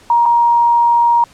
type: tone with dropouts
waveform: sine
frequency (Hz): 943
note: A#5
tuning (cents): +20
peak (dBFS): -8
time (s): 0.1-1.24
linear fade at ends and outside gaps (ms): 2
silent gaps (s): 0.256-0.26
effects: pink hiss -45 dBFS RMS until 1.33 s + low-pass 9000 Hz 12 dB/octave